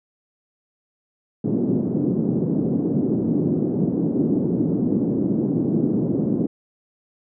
white band-pass noise, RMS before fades -21 dBFS, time 1.44-6.47 s, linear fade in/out 5 ms, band 150 to 320 Hz, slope 24 dB/octave, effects none

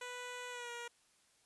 10% pulse tone with pitch glide, 493.9 to 475.7 Hz, B4 to A#4, 0 to +35 cents, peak -35 dBFS, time 0.01-0.88 s, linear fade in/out 5 ms, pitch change -65 cents, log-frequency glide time 0.5-0.71 s, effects white hiss -71 dBFS RMS until 1.45 s + resampled to 24000 Hz

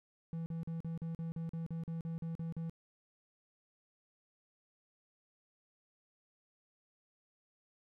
triangle tone bursts, 164.81 Hz, E3, in tune, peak -35 dBFS, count 14, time 0.33-2.696 s, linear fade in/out 0 ms, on 130 ms, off 42 ms, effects none

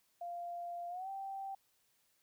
sine tone with pitch glide, 695 to 780.1 Hz, F5 to G5, -9 to -9 cents, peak -40 dBFS, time 0.21-1.55 s, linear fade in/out 5 ms, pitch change +200 cents, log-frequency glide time 0.89-1.09 s, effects white hiss -75 dBFS RMS until 2.22 s

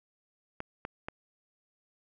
clicks, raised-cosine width 0.5 ms, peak -21 dBFS, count 3, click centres 0.604 / 0.851 / 1.085 s, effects none

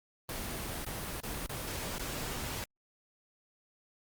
pink noise with dropouts, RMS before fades -38 dBFS, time 0.29-2.64 s, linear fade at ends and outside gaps 1 ms, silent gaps 0.848-0.864 / 1.203-1.234 / 1.463-1.494 / 1.983-1.995 s, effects Opus 24 kbps

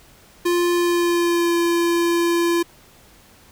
square tone with pitch glide, 349.2 to 341.6 Hz, F4 to F4, 0 to -38 cents, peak -17 dBFS, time 0.45-2.63 s, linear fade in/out 10 ms, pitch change -38 cents, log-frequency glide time 0.72-1.56 s, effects pink hiss -50 dBFS RMS until 3.51 s

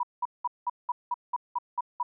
sine tone bursts, 974 Hz, B5, 24 cents flat, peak -25 dBFS, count 10, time 0-2.03 s, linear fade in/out 5 ms, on 32 ms, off 190 ms, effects none

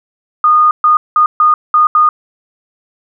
sine tone bursts at uneven times, 1227 Hz, D#6, 25 cents flat, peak -5 dBFS, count 6, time 0.44-0.71 / 0.84-0.97 / 1.16-1.26 / 1.4-1.54 / 1.74-1.87 / 1.95-2.09 s, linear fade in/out 2 ms, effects none

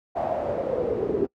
brown noise with band-pass filter sweep, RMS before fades -26 dBFS, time 0.15-1.27 s, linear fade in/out 20 ms, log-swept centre 720 to 380 Hz, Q 7.8, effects noise-tail reverb RT60 0.1 s tail -23 dB re dry + high-pass 60 Hz 12 dB/octave

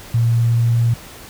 sine tone with pitch glide, 116.54 to 117.42 Hz, A#2 to A#2, 0 to +13 cents, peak -12 dBFS, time 0.14-0.94 s, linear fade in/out 5 ms, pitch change +13 cents, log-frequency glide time 0.29-0.77 s, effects pink hiss -38 dBFS RMS until 1.29 s

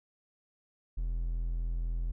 triangle tone, 41.96 Hz, E1, 31 cents sharp, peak -28 dBFS, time 0.97-2.12 s, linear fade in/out 10 ms, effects none

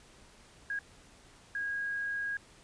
sine tone bursts at uneven times, 1639 Hz, G#6, 23 cents flat, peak -32 dBFS, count 2, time 0.7-0.79 / 1.55-2.37 s, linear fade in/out 2 ms, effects pink hiss -58 dBFS RMS until 2.63 s + resampled to 22050 Hz

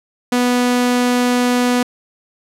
sawtooth tone, 246.2 Hz, B3, 5 cents flat, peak -9 dBFS, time 0.32-1.83 s, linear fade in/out 5 ms, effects low-pass 12000 Hz 12 dB/octave

